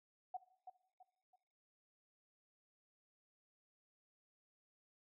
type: tone with echo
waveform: sine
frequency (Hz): 740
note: F#5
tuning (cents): 0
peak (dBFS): -40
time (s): 0.34-0.37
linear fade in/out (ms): 5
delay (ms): 330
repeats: 3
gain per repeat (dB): -9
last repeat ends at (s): 1.36
effects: noise-tail reverb RT60 0.8 s tail -18 dB re dry